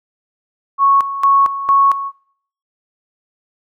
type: tone with tremolo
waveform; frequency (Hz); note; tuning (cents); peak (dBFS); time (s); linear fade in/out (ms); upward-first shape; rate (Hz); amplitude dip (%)
sine; 1105; C#6; -6; -8; 0.78-2.12; 50; square; 2.2; 75
effects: noise-tail reverb RT60 0.6 s tail -22 dB re dry